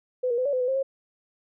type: tone with pitch steps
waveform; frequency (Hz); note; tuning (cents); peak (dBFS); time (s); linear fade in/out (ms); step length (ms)
sine; 504 / 474.5 / 508 / 569 / 509 / 498.5 / 531 / 540; B4 / A#4 / B4 / C#5 / C5 / B4 / C5 / C#5; +35 / +31 / +49 / +45 / -48 / +16 / +25 / -45; -22; 0.23-0.83; 10; 75
effects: none